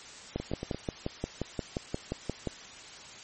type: two click trains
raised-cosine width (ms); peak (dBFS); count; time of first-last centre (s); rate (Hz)
2; -17 / -21; 13 / 4; 0.36-2.473 / 0.4-0.746; 5.68 / 8.67
effects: white hiss -47 dBFS RMS until 3.23 s + MP3 32 kbps